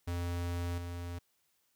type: tone with level steps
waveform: square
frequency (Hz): 87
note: F2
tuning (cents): -6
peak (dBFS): -34 / -39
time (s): 0.07-1.19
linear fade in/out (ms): 10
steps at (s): 0.78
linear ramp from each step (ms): 2
effects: white hiss -75 dBFS RMS until 1.75 s